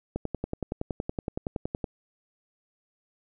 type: click train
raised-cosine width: 2 ms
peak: -16 dBFS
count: 19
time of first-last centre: 0.16-1.842 s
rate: 10.7 Hz
effects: none